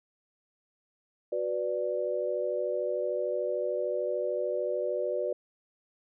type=chord; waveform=sine; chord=B minor; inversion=second; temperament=equal; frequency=370 / 493.9 / 587.3 Hz; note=F#4 / B4 / D5; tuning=0 / 0 / 0 cents; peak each=-34 / -32 / -31 dBFS; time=1.32-5.33 s; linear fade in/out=5 ms; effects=none